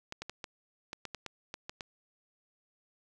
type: clicks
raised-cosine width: 0.2 ms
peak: -22 dBFS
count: 11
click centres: 0.124 / 0.22 / 0.296 / 0.442 / 0.931 / 1.053 / 1.147 / 1.263 / 1.541 / 1.695 / 1.808 s
effects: none